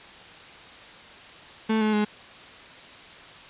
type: tone with pitch steps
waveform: 35% pulse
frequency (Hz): 220 / 215 / 210.1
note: A3 / A3 / G#3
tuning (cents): 0 / -40 / +20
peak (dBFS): -19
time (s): 1.69-2.05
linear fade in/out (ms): 10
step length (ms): 120
effects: white hiss -45 dBFS RMS until 3.49 s + resampled to 8000 Hz